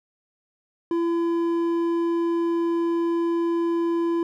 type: tone with hard clipping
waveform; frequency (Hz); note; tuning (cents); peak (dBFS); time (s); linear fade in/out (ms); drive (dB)
sine; 337.4; E4; +40; -22; 0.91-4.23; 2; 6
effects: none